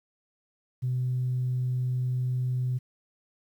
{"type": "tone", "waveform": "sine", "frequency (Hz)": 126.4, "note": "B2", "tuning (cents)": 41, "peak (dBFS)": -24, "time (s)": [0.82, 2.79], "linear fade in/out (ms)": 20, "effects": ["tanh soft clip ceiling -21 dBFS", "10-bit"]}